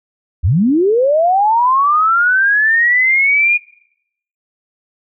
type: linear sweep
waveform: sine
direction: up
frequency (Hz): 64.8 to 2452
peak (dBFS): -9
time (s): 0.43-3.58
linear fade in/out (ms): 20
effects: noise-tail reverb RT60 0.8 s tail -24 dB re dry